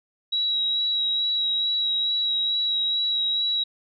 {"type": "tone with vibrato", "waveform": "sine", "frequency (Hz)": 3870, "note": "B7", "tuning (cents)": -36, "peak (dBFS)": -21, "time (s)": [0.32, 3.64], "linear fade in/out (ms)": 10, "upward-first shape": "sine", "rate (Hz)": 2.3, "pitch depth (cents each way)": 15, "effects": []}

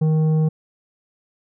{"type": "tone with tanh clipping", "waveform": "sine", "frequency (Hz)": 156.7, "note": "D#3", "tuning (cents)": 13, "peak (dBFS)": -16, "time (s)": [0.01, 0.49], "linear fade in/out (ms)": 10, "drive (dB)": 8, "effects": []}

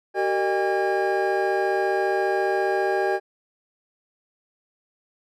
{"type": "tone cluster", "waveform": "triangle", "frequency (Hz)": [382.8, 457.5, 611, 807, 1628], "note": ["G4", "A#4", "D#5", "G#5", "G#6"], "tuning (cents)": [-41, -32, -32, -50, -35], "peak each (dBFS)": [-22, -27, -26, -24, -28], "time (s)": [0.14, 3.2], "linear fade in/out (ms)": 50, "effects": []}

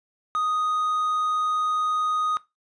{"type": "tone", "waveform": "triangle", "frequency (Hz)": 1244.5, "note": "D#6", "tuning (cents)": 0, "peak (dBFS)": -20, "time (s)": [0.35, 2.37], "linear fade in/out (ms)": 0, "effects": ["noise-tail reverb RT60 0.2 s tail -18 dB re dry", "resampled to 22050 Hz"]}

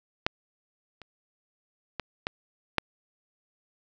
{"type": "clicks", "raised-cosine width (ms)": 0.3, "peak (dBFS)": [-7, -28, -15, -12, -6], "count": 5, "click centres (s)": [0.265, 1.017, 1.997, 2.269, 2.783], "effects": ["resampled to 16000 Hz", "8-bit"]}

